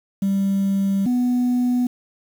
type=tone pair in turn; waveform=sine; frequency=196 / 246.9 Hz; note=G3 / B3; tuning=0 / 0 cents; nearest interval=major third; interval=400 cents; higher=second; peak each=-15 / -14 dBFS; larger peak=second; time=0.22-1.06 / 1.06-1.87 s; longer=first; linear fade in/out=5 ms; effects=tanh soft clip ceiling -15 dBFS + 7-bit